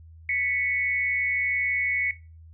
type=tone pair together; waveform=sine; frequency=1975.5 / 2217 Hz; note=B6 / C#7; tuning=0 / 0 cents; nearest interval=major second; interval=200 cents; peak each=-29 / -24 dBFS; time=0.29-2.11 s; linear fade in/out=2 ms; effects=noise-tail reverb RT60 0.3 s tail -17 dB re dry + added 81 Hz sine -45 dBFS peak until 2.53 s